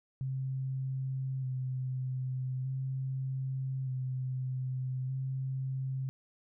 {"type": "tone with vibrato", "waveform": "sine", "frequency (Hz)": 130.81, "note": "C3", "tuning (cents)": 0, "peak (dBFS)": -32, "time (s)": [0.21, 6.09], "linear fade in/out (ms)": 0, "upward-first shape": "square", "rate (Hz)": 0.41, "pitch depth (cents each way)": 21, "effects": []}